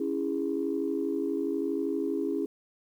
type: chord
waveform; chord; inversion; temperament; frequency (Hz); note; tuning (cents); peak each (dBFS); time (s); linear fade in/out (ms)
sine; C# minor; none; equal with one note detuned; 277.2 / 329.6 / 410.5; C#4 / E4 / G#4; 0 / 0 / -20; -31; 0-2.46; 5
effects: tanh soft clip ceiling -18 dBFS + 10-bit